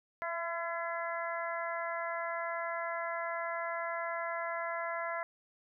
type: harmonic tone with a mistuned harmonic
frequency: 338.8 Hz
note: E4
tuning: 48 cents sharp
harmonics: 2 / 3 / 4 / 5 / 6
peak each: -38 / -40 / -41 / -42 / -43 dBFS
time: 0.22-5.23 s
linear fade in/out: 0 ms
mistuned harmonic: 2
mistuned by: -20 cents
effects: none